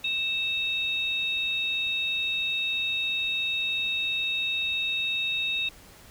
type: tone pair together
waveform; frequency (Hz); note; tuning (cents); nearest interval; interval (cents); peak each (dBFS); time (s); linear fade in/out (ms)
sine; 2637 / 3737; E7 / A#7; 0 / +4; tritone; 604; -28; 0.04-5.69; 5
effects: pink hiss -51 dBFS RMS until 6.1 s